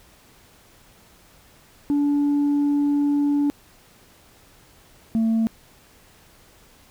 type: tone pair in turn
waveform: sine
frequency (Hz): 288.3 / 224.6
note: D4 / A3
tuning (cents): -32 / +36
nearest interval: major third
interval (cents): 432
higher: first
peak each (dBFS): -15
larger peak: neither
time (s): 1.9-3.5 / 5.15-5.47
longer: first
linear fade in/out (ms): 0
effects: tanh soft clip ceiling -16 dBFS + pink hiss -53 dBFS RMS until 6.9 s